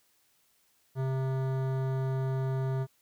sine tone with hard clipping, 132.3 Hz, C3, 20 cents sharp, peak -30 dBFS, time 0.95-2.87 s, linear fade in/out 50 ms, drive 16 dB, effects white hiss -69 dBFS RMS until 3.01 s

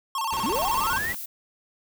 square tone with vibrato, 987.8 Hz, B5, in tune, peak -26 dBFS, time 0.15-0.98 s, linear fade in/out 2 ms, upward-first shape square, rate 16 Hz, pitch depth 160 cents each way
pink noise with tremolo, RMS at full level -35 dBFS, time 0.32-1.15 s, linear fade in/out 5 ms, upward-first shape square, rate 17 Hz, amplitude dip 25%
sine linear sweep, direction up, 168.7 to 2000 Hz, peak -26 dBFS, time 0.43-1.13 s, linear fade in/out 10 ms
violet noise, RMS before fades -35 dBFS, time 0.54-1.26 s, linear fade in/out 10 ms
effects none

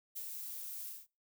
violet noise with ADSR envelope, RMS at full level -41 dBFS, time 0.15-1.07 s, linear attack 20 ms, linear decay 57 ms, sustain -3 dB, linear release 190 ms, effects noise-tail reverb RT60 0.3 s tail -24 dB re dry

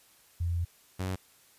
sine / sawtooth tone pair in turn, 85.7 / 93.38 Hz, F2 / F#2, -32 / +16 cents, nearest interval minor second, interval 148 cents, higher second, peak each -27 dBFS, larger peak neither, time 0.4-0.65 / 0.99-1.16 s, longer first, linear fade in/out 10 ms, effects white hiss -61 dBFS RMS until 1.58 s + resampled to 32000 Hz

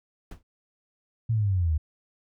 brown noise with exponential decay, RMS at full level -33 dBFS, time 0.31-0.43 s, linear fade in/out 5 ms, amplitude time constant 26 ms
sine linear sweep, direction down, 116.54 to 73.42 Hz, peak -21 dBFS, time 1.29-1.78 s, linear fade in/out 10 ms
effects none

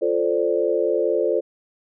sine chord, D minor seventh, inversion first, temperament equal, 349.2 / 440 / 523.3 / 587.3 Hz, F4 / A4 / C5 / D5, 0 / 0 / 0 / 0 cents, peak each -24 / -22 / -23 / -25 dBFS, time 0.01-1.41 s, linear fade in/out 20 ms, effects none

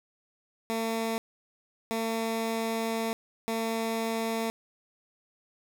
15% pulse tone bursts at uneven times, 225.7 Hz, A3, 44 cents sharp, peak -22 dBFS, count 3, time 0.7-1.18 / 1.91-3.13 / 3.48-4.5 s, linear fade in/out 0 ms, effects none

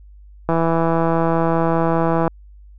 click train, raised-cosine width 1 ms, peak -5 dBFS, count 296, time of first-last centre 0.49-2.278 s, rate 165 Hz, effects added 50 Hz sine -40 dBFS peak until 2.78 s

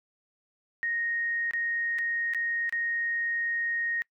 sine tone with dropouts, 1864.7 Hz, A#6, in tune, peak -27 dBFS, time 0.83-4.02 s, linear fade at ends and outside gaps 0 ms, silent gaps 1.51-1.535 / 1.985-1.989 / 2.336-2.347 / 2.694-2.725 s, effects noise-tail reverb RT60 0.1 s tail -24 dB re dry

